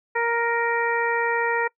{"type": "harmonic tone", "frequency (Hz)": 467.3, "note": "A#4", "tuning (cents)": 4, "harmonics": [1, 2, 3, 4, 5], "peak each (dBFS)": [-25, -25, -30, -26, -33], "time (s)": [0.15, 1.68], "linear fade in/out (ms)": 10, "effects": ["noise-tail reverb RT60 0.1 s tail -24 dB re dry"]}